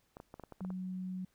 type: clicks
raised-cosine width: 1 ms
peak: -33 dBFS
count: 9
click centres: 0.169 / 0.201 / 0.341 / 0.397 / 0.437 / 0.523 / 0.607 / 0.649 / 0.704 s
type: tone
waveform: sine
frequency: 185 Hz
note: F#3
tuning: in tune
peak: -37 dBFS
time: 0.61-1.25 s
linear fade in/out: 5 ms
effects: pink hiss -74 dBFS RMS until 1.34 s